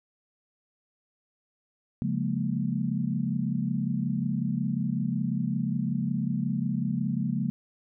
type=chord; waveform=sine; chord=Bb minor seventh; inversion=first; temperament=equal with one note detuned; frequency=138.59 / 176.44 / 207.7 / 233.1 Hz; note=Db3 / F3 / Ab3 / Bb3; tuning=0 / +18 / 0 / 0 cents; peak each=-31 dBFS; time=2.02-7.5 s; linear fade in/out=0 ms; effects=none